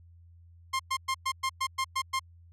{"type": "tone bursts", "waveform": "sawtooth", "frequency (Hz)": 1059, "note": "C6", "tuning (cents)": 21, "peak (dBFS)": -23, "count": 9, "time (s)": [0.73, 2.195], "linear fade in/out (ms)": 10, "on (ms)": 65, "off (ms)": 110, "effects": ["added 85 Hz sine -52 dBFS peak until 2.52 s", "low-pass 10000 Hz 12 dB/octave"]}